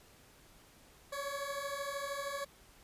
20% pulse beating tone pair, 554.4 / 567.4 Hz, C#5 / C#5, 0 / +40 cents, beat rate 13 Hz, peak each -36 / -35 dBFS, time 1.12-2.45 s, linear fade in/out 10 ms, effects pink hiss -61 dBFS RMS until 2.83 s + resampled to 32000 Hz

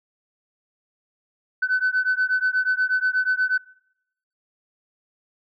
sine beating tone pair, 1506 / 1514.3 Hz, F#6 / F#6, +30 / +40 cents, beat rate 8.3 Hz, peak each -21 dBFS, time 1.62-3.58 s, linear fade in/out 10 ms, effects noise-tail reverb RT60 0.8 s tail -23 dB re dry + tanh soft clip ceiling -14 dBFS

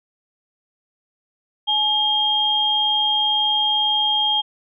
sine tone pair together, 847 / 3221 Hz, G#5 / G7, +34 / +46 cents, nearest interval octave + major seventh, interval 2312 cents, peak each -23 / -17 dBFS, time 1.67-4.42 s, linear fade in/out 20 ms, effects none

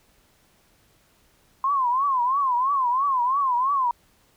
sine tone with vibrato, 1046.5 Hz, C6, in tune, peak -19 dBFS, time 1.64-3.91 s, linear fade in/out 2 ms, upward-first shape triangle, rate 3 Hz, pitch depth 180 cents each way, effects pink hiss -61 dBFS RMS until 4.36 s

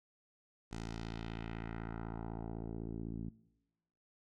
10% pulse tone with low-pass filter sweep, 56 Hz, A1, 31 cents sharp, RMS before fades -43 dBFS, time 0.71-3.3 s, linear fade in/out 10 ms, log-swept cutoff 7500 to 230 Hz, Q 1.5, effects noise-tail reverb RT60 1.0 s tail -21 dB re dry

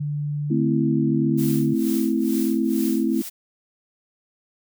sine tone, 146.83 Hz, D3, in tune, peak -23 dBFS, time 0-1.74 s, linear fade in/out 10 ms
sine chord, A minor, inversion none, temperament equal, 220 / 261.6 / 329.6 Hz, A3 / C4 / E4, 0 / 0 / 0 cents, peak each -23 dBFS, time 0.5-3.22 s, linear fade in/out 10 ms
blue noise with tremolo, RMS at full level -33 dBFS, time 1.37-3.3 s, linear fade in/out 20 ms, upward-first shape sine, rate 2.2 Hz, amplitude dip 90%
effects none

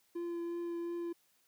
triangle tone with vibrato, 342.3 Hz, F4, 35 cents flat, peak -34 dBFS, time 0.15-1.13 s, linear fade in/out 10 ms, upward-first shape triangle, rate 2.8 Hz, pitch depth 13 cents each way, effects white hiss -72 dBFS RMS until 1.47 s + high-pass 80 Hz 12 dB/octave

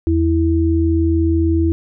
sine tone pair together, 82.15 / 328.6 Hz, E2 / E4, -5 / -5 cents, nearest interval 2 octaves, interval 2400 cents, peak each -15 dBFS, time 0.07-1.72 s, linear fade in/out 0 ms, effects none

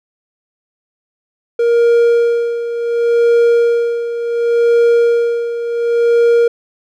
triangle tone with tremolo, 469.7 Hz, A#4, 13 cents sharp, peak -5 dBFS, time 1.59-6.48 s, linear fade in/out 5 ms, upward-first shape sine, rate 0.69 Hz, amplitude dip 70%, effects none

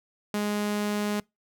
sawtooth tone, 207.7 Hz, G#3, in tune, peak -22 dBFS, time 0.34-1.2 s, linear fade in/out 2 ms, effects noise-tail reverb RT60 0.2 s tail -25 dB re dry

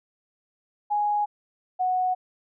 sine tone pair in turn, 830.6 / 737.2 Hz, G#5 / F#5, 0 / -7 cents, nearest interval major second, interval 207 cents, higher first, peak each -21 dBFS, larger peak neither, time 0.9-1.26 / 1.79-2.15 s, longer neither, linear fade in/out 20 ms, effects none

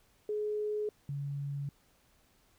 sine tone pair in turn, 421.8 / 141.45 Hz, G#4 / C#3, +27 / +35 cents, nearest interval octave + perfect fifth, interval 1892 cents, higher first, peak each -31 / -34 dBFS, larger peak first, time 0.29-0.89 / 1.09-1.69 s, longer neither, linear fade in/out 2 ms, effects pink hiss -68 dBFS RMS until 2.58 s

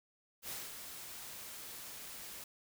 white noise with ADSR envelope, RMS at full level -42 dBFS, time 0.42-2.44 s, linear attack 68 ms, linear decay 220 ms, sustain -6 dB, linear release 4 ms, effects none

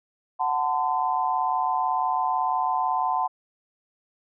sine tone cluster, 740 / 886 / 1024 Hz, F#5 / A5 / C6, 0 / +12 / -38 cents, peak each -26 dBFS, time 0.39-3.28 s, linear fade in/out 20 ms, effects none

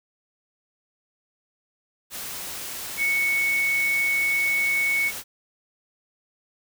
sine tone in noise, 2217 Hz, C#7, in tune, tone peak -20 dBFS, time 2.97-5.12 s, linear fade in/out 50 ms, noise white, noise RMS -34 dBFS, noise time 2.1-5.24 s, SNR +11 dB, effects none

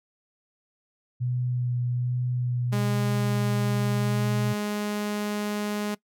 sine tone with vibrato, 123.47 Hz, B2, in tune, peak -24 dBFS, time 1.2-4.54 s, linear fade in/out 20 ms, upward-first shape sine, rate 1.2 Hz, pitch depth 14 cents each way
sawtooth tone with pitch glide, 205.1 to 208 Hz, G#3 to G#3, -21 to +3 cents, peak -23 dBFS, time 2.72-5.95 s, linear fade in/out 10 ms, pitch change +24 cents, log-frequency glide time 3.99-4.29 s
effects noise-tail reverb RT60 0.1 s tail -21 dB re dry

